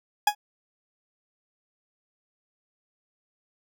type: tone with exponential decay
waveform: 40% pulse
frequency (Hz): 833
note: G#5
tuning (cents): +5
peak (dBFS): -13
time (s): 0.27-0.35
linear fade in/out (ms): 5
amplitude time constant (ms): 17
effects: none